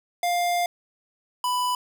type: tone pair in turn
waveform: square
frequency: 702 / 992.8 Hz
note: F5 / B5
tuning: +9 / +9 cents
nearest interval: tritone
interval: 600 cents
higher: second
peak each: -22 / -23 dBFS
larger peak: first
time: 0.23-0.66 / 1.44-1.75 s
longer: first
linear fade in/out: 2 ms
effects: none